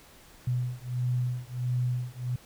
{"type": "beating tone pair", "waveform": "sine", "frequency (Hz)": [123.47, 124.97], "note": ["B2", "B2"], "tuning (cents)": [0, 21], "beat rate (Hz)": 1.5, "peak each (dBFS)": -30, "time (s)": [0.47, 2.36], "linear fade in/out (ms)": 5, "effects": ["pink hiss -54 dBFS RMS until 2.45 s"]}